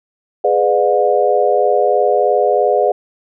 sine chord, G# diminished seventh, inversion none, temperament just, 415.3 / 498.4 / 598 / 717.6 Hz, G#4 / B4 / D5 / F5, 0 / +16 / +31 / +47 cents, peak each -16 dBFS, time 0.44-2.92 s, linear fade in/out 5 ms, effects none

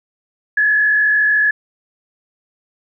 sine tone with frequency modulation, 1700 Hz, G#6, 40 cents sharp, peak -11 dBFS, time 0.57-1.51 s, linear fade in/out 5 ms, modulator 46.2 Hz, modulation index 0.73, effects none

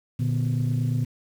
sine tone cluster, 119.4 / 148.1 / 245.2 Hz, A#2 / D3 / B3, +42 / +15 / -12 cents, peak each -22 / -26 / -30 dBFS, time 0.19-1.05 s, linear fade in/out 10 ms, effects tanh soft clip ceiling -16 dBFS + 8-bit

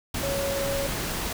sine tone in noise, 554.4 Hz, C#5, in tune, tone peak -27 dBFS, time 0.23-0.87 s, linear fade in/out 5 ms, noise pink, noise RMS -30 dBFS, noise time 0.14-1.33 s, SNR 0 dB, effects none

